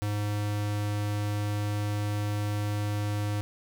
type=tone; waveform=square; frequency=103.83 Hz; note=G#2; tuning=in tune; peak=-28 dBFS; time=0.02-3.41 s; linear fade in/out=0 ms; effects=none